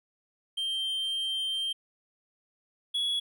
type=tone pair in turn; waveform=triangle; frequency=3149 / 3366 Hz; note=G7 / G#7; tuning=+7 / +23 cents; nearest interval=minor second; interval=116 cents; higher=second; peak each=-27 / -25 dBFS; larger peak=second; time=0.57-1.73 / 2.94-3.2 s; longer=first; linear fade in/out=10 ms; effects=none